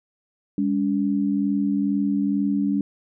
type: tone pair together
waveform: sine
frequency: 202 / 284.2 Hz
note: G#3 / C#4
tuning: -48 / +43 cents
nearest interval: tritone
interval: 591 cents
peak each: -22 dBFS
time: 0.58-2.81 s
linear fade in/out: 2 ms
effects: none